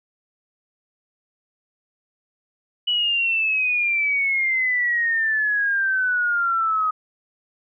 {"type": "exponential sweep", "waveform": "sine", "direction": "down", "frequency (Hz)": [2960, 1254], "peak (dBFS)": -18, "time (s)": [2.87, 6.91], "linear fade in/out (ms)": 10, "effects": []}